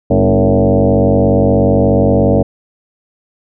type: tone with frequency modulation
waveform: sine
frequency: 171 Hz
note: F3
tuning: 36 cents flat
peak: -7 dBFS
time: 0.1-2.43 s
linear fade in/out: 10 ms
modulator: 96.8 Hz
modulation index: 4.9
effects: none